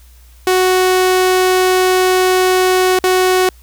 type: tone with dropouts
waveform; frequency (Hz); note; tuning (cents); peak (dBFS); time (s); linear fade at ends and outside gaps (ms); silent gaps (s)
sawtooth; 370; F#4; 0; -6; 0.47-3.49; 2; 2.989-3.039
effects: added 60 Hz sine -40 dBFS peak until 3.62 s + white hiss -50 dBFS RMS until 3.62 s